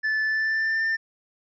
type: tone with pitch glide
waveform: triangle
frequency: 1746 to 1794.1 Hz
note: A6 to A6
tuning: -14 to +33 cents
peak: -20 dBFS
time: 0.03-0.97 s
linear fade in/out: 20 ms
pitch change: +47 cents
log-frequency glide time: 0.23-0.84 s
effects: resampled to 16000 Hz